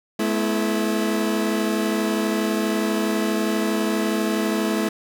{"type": "chord", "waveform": "30% pulse", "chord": "A suspended second", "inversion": "none", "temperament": "equal with one note detuned", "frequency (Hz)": [214.6, 246.9, 329.6], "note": ["A3", "B3", "E4"], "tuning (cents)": [-43, 0, 0], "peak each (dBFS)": [-20, -26, -22], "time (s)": [0.19, 4.89], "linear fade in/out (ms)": 5, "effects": []}